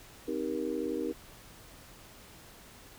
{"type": "chord", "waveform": "sine", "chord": "C minor seventh", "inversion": "none", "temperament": "just", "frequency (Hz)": [261.6, 314, 392.4, 470.9], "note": ["C4", "Eb4", "G4", "Bb4"], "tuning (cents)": [0, 16, 2, 18], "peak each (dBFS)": [-38, -35, -37, -36], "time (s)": [0.27, 1.13], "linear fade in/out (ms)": 20, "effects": ["pink hiss -53 dBFS RMS until 2.98 s"]}